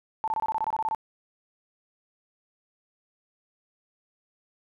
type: tone bursts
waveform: sine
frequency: 880 Hz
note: A5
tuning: in tune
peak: -24 dBFS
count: 12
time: 0.24-0.948 s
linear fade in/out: 0 ms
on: 37 ms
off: 24 ms
effects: none